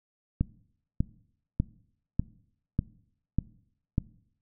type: click train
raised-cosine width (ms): 5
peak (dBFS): -12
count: 7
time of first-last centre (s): 0.41-3.981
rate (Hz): 1.68
effects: noise-tail reverb RT60 0.7 s tail -21 dB re dry